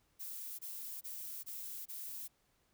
violet noise bursts, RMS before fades -45 dBFS, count 5, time 0.19-2.282 s, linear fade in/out 20 ms, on 400 ms, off 23 ms, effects pink hiss -75 dBFS RMS until 2.73 s

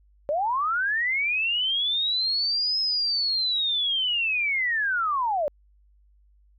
sine linear two-way sweep, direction up then down, 556 to 5170 to 556 Hz, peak -22 dBFS, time 0.29-5.48 s, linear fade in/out 0 ms, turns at 2.8 s, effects added 50 Hz sine -56 dBFS peak until 6.58 s

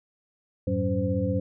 sine tone cluster, 89.4 / 105.2 / 187.6 / 279.8 / 514 Hz, F2 / G#2 / F#3 / C#4 / C5, +41 / +23 / +24 / +16 / -31 cents, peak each -30 / -29 / -29 / -31 / -29 dBFS, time 0.67-1.4 s, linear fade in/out 5 ms, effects none

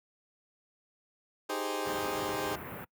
20% pulse chord, Ab major seventh, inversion second, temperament equal, 311.1 / 392 / 415.3 / 523.3 Hz, Eb4 / G4 / Ab4 / C5, 0 / 0 / 0 / 0 cents, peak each -33 dBFS, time 1.49-2.56 s, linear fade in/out 10 ms
pink band-stop noise, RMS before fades -41 dBFS, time 1.85-2.85 s, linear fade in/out 10 ms, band 2200 to 14000 Hz, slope 24 dB/octave
effects noise-tail reverb RT60 0.1 s tail -24 dB re dry + high-pass 100 Hz 12 dB/octave

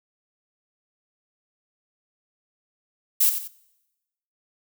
violet noise with echo, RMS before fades -18 dBFS, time 3.2-3.3 s, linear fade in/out 10 ms, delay 90 ms, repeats 2, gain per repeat -9 dB, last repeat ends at 3.48 s, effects noise-tail reverb RT60 1.0 s tail -23 dB re dry

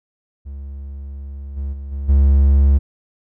triangle tone with level steps, 69.3 Hz, C#2, in tune, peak -26 / -19 / -25 / -20 / -7 dBFS, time 0.45-2.79 s, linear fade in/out 20 ms, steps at 1.56 / 1.72 / 1.91 / 2.08 s, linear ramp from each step 20 ms, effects none

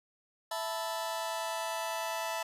sawtooth chord, E suspended fourth, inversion none, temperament just, 659.3 / 879 / 988.9 Hz, E5 / A5 / B5, 0 / -2 / +2 cents, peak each -33 / -34 / -35 dBFS, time 0.51-2.43 s, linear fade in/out 5 ms, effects resampled to 32000 Hz

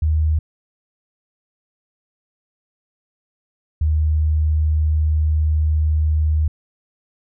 sine tone pair in turn, 77.78 / 77.2 Hz, D#2 / D#2, 0 / -13 cents, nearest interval unison, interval 13 cents, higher first, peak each -14 dBFS, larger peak neither, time 0.02-0.39 / 3.81-6.48 s, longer second, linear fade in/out 5 ms, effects none

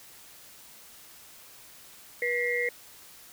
sine tone cluster, 484.3 / 1935 / 2118 Hz, B4 / B6 / C7, -34 / -36 / +21 cents, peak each -30 dBFS, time 2.22-2.69 s, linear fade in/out 2 ms, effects white hiss -51 dBFS RMS until 3.32 s

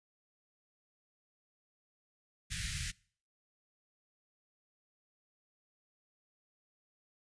pink band-stop noise, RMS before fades -38 dBFS, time 2.5-2.92 s, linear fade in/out 20 ms, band 170 to 1600 Hz, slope 48 dB/octave, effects noise-tail reverb RT60 0.5 s tail -24 dB re dry + resampled to 22050 Hz

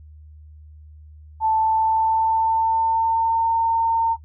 sine tone with pitch glide, 881 to 910.5 Hz, A5 to A#5, +2 to -41 cents, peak -16 dBFS, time 1.4-4.17 s, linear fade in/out 50 ms, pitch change +57 cents, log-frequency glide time 1.56-3.52 s, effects noise-tail reverb RT60 0.1 s tail -21 dB re dry + added 76 Hz sine -41 dBFS peak until 4.24 s

